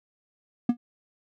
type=tone with exponential decay; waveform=triangle; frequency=240.2 Hz; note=B3; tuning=48 cents flat; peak=-12 dBFS; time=0.69-0.77 s; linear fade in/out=5 ms; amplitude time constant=16 ms; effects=none